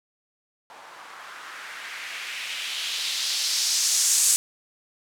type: noise with low-pass filter sweep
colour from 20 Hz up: violet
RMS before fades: -27 dBFS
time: 0.7-4.36 s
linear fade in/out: 0 ms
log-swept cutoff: 890 to 8000 Hz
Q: 1.9
effects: none